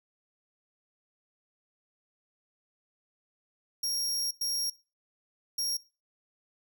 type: tone bursts at uneven times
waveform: sawtooth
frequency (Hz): 5588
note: F8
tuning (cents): 0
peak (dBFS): -26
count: 3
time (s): 3.83-4.31 / 4.41-4.7 / 5.58-5.77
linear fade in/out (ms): 5
effects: noise-tail reverb RT60 0.3 s tail -20 dB re dry